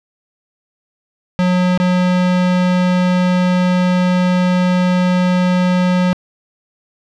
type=tone with dropouts; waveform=square; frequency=181.1 Hz; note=F#3; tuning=37 cents flat; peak=-12 dBFS; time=1.39-6.13 s; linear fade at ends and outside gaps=0 ms; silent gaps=1.776-1.8 s; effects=low-pass 4000 Hz 12 dB/octave